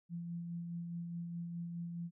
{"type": "tone with tremolo", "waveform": "sine", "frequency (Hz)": 170.8, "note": "F3", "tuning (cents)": -38, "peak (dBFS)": -38, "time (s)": [0.09, 2.11], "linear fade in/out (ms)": 50, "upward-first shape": "sine", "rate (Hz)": 4.8, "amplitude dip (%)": 30, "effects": []}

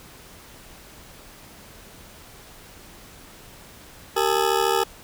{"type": "ring-modulated tone", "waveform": "20% pulse", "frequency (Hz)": 424.9, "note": "G#4", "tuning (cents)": 40, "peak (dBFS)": -11, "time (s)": [4.16, 4.84], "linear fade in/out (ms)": 10, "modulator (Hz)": 36.9, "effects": ["pink hiss -46 dBFS RMS until 5.03 s"]}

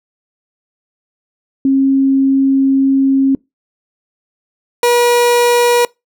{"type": "tone pair in turn", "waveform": ["sine", "30% pulse"], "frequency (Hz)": [270.2, 481.4], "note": ["C#4", "B4"], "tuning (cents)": [-44, -44], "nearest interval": "minor seventh", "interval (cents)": 1000, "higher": "second", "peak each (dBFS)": [-8, -6], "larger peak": "second", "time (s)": [[1.65, 3.35], [4.83, 5.85]], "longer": "first", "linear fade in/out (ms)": 2, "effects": ["noise-tail reverb RT60 0.2 s tail -24 dB re dry"]}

